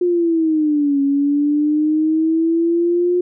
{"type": "exponential two-way sweep", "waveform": "sine", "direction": "down then up", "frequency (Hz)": [358.5, 277.2, 358.5], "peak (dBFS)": -13, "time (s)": [0.01, 3.21], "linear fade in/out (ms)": 5, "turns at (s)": 1.01, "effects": []}